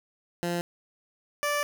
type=tone pair in turn; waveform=15% pulse; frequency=173.3 / 584.6 Hz; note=F3 / D5; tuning=-13 / -8 cents; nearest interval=octave + major sixth; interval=2105 cents; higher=second; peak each=-21 / -19 dBFS; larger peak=second; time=0.43-0.61 / 1.43-1.63 s; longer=second; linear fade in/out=0 ms; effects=none